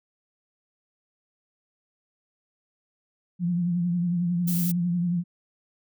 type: tone with vibrato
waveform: sine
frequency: 174.61 Hz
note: F3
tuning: in tune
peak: -22 dBFS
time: 3.39-5.24 s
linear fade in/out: 50 ms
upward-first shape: triangle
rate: 11 Hz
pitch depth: 58 cents each way
type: noise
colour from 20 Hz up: violet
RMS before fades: -31 dBFS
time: 4.47-4.72 s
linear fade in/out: 10 ms
effects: none